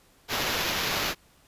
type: noise with sample-and-hold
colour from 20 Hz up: white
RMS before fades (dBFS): -28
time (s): 0.28-1.15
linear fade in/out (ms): 50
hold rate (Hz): 8820
effects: pink hiss -60 dBFS RMS until 1.47 s + resampled to 32000 Hz